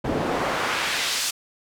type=noise with band-pass filter sweep; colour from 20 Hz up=pink; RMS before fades=-25 dBFS; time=0.04-1.31 s; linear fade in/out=10 ms; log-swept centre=300 to 6500 Hz; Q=0.83; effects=none